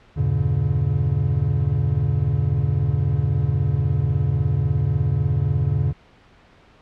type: chord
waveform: triangle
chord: E diminished seventh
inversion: none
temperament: just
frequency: 82.41 / 98.89 / 118.67 / 142.4 Hz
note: E2 / G2 / Bb2 / Db3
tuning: 0 / +16 / +31 / +47 cents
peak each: -23 / -22 / -22 / -19 dBFS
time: 0.16-5.93 s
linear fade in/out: 20 ms
effects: pink hiss -52 dBFS RMS until 6.81 s + low-pass 3000 Hz 12 dB/octave